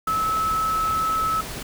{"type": "tone in noise", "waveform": "sine", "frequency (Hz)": 1300, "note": "E6", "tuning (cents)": -24, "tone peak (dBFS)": -20, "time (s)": [0.07, 1.41], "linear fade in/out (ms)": 5, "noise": "pink", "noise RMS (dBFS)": -33, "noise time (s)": [0.07, 1.63], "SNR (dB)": 10, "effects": []}